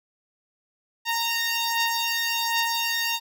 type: beating tone pair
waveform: 10% pulse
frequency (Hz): 924 / 925.3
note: A#5 / A#5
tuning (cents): -16 / -13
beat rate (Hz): 1.3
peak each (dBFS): -20 / -16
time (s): 1.05-3.2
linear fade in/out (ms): 50
effects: none